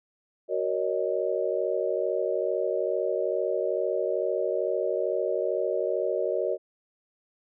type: chord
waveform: sine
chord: D# minor seventh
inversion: first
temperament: just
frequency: 373.4 / 466.7 / 560 / 622.3 Hz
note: F#4 / A#4 / C#5 / D#5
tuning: +16 / +2 / +18 / 0 cents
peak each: -30 dBFS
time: 0.48-6.58 s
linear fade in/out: 50 ms
effects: none